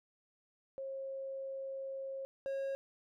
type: tone pair in turn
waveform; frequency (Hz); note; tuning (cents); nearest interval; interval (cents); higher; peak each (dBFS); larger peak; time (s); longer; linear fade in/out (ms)
sine / triangle; 539 / 544.3; C#5 / C#5; -49 / -32; unison; 17; second; -39 / -33; second; 0.78-2.25 / 2.46-2.75; first; 0
effects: none